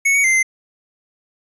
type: tone with pitch steps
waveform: square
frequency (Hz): 2210 / 2241 / 2084 / 2073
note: C#7 / C#7 / C7 / C7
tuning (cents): -6 / +18 / -7 / -17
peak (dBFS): -13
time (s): 0.05-0.43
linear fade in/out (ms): 10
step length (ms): 95
effects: resampled to 24000 Hz